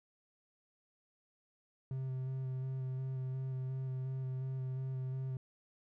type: tone with vibrato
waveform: triangle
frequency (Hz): 130.9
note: C3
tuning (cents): +1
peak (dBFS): -34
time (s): 1.91-5.37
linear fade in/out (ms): 2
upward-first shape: square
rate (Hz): 2.8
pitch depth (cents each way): 14
effects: none